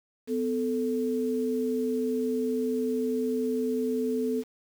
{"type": "tone pair together", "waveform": "sine", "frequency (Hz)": [250.9, 440], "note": ["B3", "A4"], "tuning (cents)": [28, 0], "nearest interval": "minor seventh", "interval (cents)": 972, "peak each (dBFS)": -28, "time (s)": [0.27, 4.44], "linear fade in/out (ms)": 50, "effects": ["8-bit"]}